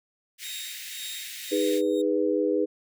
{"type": "high-pass noise", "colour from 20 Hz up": "pink", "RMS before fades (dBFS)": -39, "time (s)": [0.38, 1.82], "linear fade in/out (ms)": 50, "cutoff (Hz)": 1800, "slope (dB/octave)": 48}
{"type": "tone with tremolo", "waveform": "sawtooth", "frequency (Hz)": 3729, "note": "A#7", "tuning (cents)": 0, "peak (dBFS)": -32, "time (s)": [0.43, 2.02], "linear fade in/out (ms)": 10, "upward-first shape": "sine", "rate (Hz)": 1.9, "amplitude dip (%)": 80}
{"type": "chord", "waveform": "sine", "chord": "G# minor", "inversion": "second", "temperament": "equal with one note detuned", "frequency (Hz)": [311.1, 408.9, 493.9], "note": ["D#4", "G#4", "B4"], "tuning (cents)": [0, -27, 0], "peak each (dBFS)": -26, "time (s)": [1.51, 2.66], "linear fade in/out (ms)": 20}
{"effects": []}